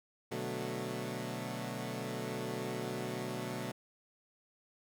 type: chord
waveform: 15% pulse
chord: B minor seventh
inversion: none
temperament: equal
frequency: 123.47 / 146.83 / 185 / 220 Hz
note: B2 / D3 / F#3 / A3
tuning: 0 / 0 / 0 / 0 cents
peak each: -35 / -38 / -37 / -36 dBFS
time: 0.31-3.72 s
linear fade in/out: 10 ms
effects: none